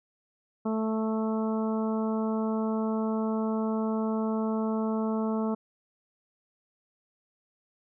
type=harmonic tone; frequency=220 Hz; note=A3; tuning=in tune; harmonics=1 / 2 / 3 / 4 / 5 / 6; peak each=-27 / -33 / -37 / -39 / -41 / -43 dBFS; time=0.65-5.55 s; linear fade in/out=10 ms; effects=none